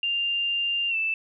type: tone with pitch glide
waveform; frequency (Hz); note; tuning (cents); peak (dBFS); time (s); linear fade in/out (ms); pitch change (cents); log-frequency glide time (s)
sine; 2794 to 2643; F7 to E7; 0 to +4; -23; 0.03-1.14; 2; -96; 0.89-0.96
effects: none

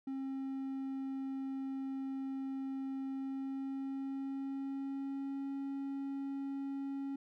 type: tone with pitch glide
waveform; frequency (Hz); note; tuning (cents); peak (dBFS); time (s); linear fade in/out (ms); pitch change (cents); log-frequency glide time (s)
triangle; 268.5 to 275.1; C4 to C#4; +45 to -13; -35; 0.07-7.16; 5; +42; 3.1-5.54
effects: none

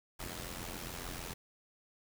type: noise with amplitude modulation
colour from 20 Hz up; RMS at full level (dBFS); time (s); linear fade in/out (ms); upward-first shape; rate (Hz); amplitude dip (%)
pink; -40; 0.19-1.34; 10; sine; 87; 70
effects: none

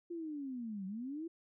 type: linear two-way sweep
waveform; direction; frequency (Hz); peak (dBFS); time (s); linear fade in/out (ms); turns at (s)
sine; down then up; 349.2 to 184.6 to 341; -39; 0.1-1.28; 10; 0.86
effects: none

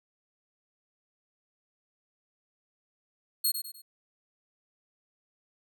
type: tone with echo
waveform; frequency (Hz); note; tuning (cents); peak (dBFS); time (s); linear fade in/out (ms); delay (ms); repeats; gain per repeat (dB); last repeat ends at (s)
5% pulse; 4290; C8; +42; -17; 3.44-3.52; 10; 100; 3; -8; 3.82
effects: none

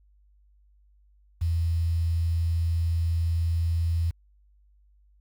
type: tone with quantisation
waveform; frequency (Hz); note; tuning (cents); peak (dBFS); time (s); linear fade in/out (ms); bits
sine; 83.6; E2; +25; -22; 1.41-4.11; 10; 8
effects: added 50 Hz sine -57 dBFS peak until 5.2 s

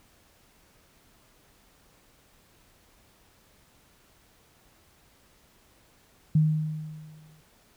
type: tone with exponential decay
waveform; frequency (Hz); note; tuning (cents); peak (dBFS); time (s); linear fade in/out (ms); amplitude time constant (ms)
sine; 155; D#3; -6; -16; 6.35-7.41; 5; 230
effects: pink hiss -61 dBFS RMS until 7.76 s

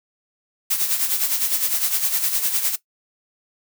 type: noise with tremolo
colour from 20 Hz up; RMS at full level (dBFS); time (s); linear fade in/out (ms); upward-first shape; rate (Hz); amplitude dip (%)
blue; -19; 0.7-2.76; 10; sine; 9.8; 60
effects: noise-tail reverb RT60 0.1 s tail -17 dB re dry

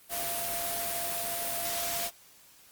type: tone in noise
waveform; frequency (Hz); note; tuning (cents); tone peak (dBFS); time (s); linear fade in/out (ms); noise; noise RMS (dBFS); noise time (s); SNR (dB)
sine; 688; F5; -26; -37; 0.09-2.11; 50; white; -33; 0.09-2.11; -7
effects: white hiss -57 dBFS RMS until 2.71 s + Opus 32 kbps

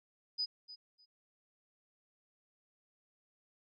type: tone with echo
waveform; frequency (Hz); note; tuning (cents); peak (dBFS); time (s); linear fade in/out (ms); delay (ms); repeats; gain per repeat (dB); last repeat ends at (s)
sine; 4979; D#8; 0; -32; 0.38-0.46; 20; 300; 2; -15; 1.06
effects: none

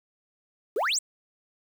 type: exponential sweep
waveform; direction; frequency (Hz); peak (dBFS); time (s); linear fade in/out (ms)
sine; up; 366.5 to 8720; -21; 0.76-0.99; 5
effects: tanh soft clip ceiling -22 dBFS + 8-bit

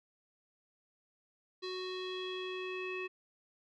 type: tone with low-pass filter sweep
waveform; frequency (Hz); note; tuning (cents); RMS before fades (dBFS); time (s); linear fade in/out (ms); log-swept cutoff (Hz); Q
square; 370; F#4; 0; -40; 1.62-3.08; 20; 4200 to 2500; 5.5
effects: none

